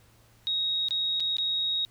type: tone with dropouts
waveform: sine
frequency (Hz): 3773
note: A#7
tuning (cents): +20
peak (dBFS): -25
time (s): 0.47-1.85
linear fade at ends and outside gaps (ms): 0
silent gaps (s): 0.885-0.908 / 1.199-1.204 / 1.368-1.384
effects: added 113 Hz sine -60 dBFS peak until 1.9 s + pink hiss -61 dBFS RMS until 1.9 s